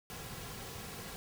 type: noise with comb filter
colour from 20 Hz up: pink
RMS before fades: -45 dBFS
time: 0.1-1.16 s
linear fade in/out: 0 ms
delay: 3.3 ms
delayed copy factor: -0.5
effects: none